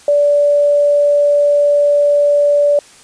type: tone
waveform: sine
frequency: 580 Hz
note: D5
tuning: 22 cents flat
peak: -8 dBFS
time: 0.08-2.79 s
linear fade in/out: 2 ms
effects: white hiss -42 dBFS RMS until 3.03 s + resampled to 22050 Hz